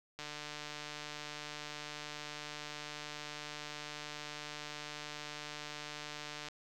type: click train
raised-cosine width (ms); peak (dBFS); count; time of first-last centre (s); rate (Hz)
0.2; -26; 939; 0.19-6.485; 149
effects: none